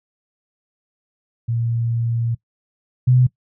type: tone pair in turn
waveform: sine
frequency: 116.54 / 126.01 Hz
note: A#2 / B2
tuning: 0 / +35 cents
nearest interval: minor second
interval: 135 cents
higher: second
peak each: -18 / -10 dBFS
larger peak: second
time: 1.48-2.35 / 3.07-3.27 s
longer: first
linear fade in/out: 10 ms
effects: noise-tail reverb RT60 0.1 s tail -20 dB re dry